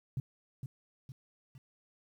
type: tone with echo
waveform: sine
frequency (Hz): 130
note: C3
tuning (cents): -11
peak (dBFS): -31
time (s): 0.17-0.2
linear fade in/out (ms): 2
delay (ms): 460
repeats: 3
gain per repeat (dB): -6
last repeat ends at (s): 1.58
effects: 11-bit